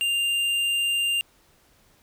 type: tone with tanh clipping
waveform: sine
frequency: 2794 Hz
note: F7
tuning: in tune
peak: -23 dBFS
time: 0.01-1.21 s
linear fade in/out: 0 ms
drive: 11 dB
effects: pink hiss -60 dBFS RMS until 2.02 s